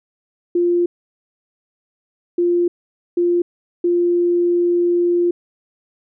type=tone bursts at uneven times; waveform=sine; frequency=348.8 Hz; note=F4; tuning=2 cents flat; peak=-13 dBFS; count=4; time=0.55-0.86 / 2.38-2.68 / 3.17-3.42 / 3.84-5.31 s; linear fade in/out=5 ms; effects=none